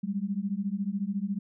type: beating tone pair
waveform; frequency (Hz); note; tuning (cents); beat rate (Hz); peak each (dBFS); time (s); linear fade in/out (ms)
sine; 192.3 / 206.3; G3 / G#3; -33 / -11; 14; -31; 0.03-1.39; 10
effects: none